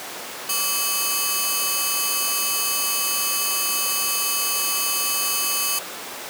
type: ring-modulated tone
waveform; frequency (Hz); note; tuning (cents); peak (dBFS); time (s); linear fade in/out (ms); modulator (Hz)
5% pulse; 1864.7; A#6; 0; -7; 0.49-5.79; 5; 714
effects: pink hiss -32 dBFS RMS until 6.29 s + high-pass 400 Hz 12 dB/octave